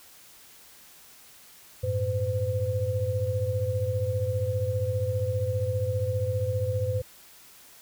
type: tone cluster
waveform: sine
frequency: 95.1 / 110.1 / 510 Hz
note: F#2 / A2 / C5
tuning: +48 / +2 / -44 cents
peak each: -29 dBFS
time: 1.83-7.02 s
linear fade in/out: 10 ms
effects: white hiss -52 dBFS RMS until 7.81 s